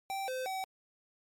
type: tone with pitch steps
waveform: square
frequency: 779 / 515 / 761 Hz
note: G5 / C5 / F#5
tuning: -11 / -28 / +48 cents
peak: -35 dBFS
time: 0.1-0.64 s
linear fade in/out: 0 ms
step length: 180 ms
effects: MP3 64 kbps